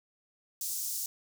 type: high-pass noise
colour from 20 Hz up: pink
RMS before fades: -35 dBFS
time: 0.61-1.06 s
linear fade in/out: 2 ms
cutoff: 5800 Hz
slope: 24 dB/octave
effects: none